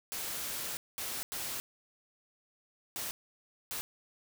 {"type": "noise bursts at uneven times", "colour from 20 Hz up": "white", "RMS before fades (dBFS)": -38, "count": 5, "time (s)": [[0.12, 0.77], [0.98, 1.23], [1.32, 1.6], [2.96, 3.11], [3.71, 3.81]], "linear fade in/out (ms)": 0, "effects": []}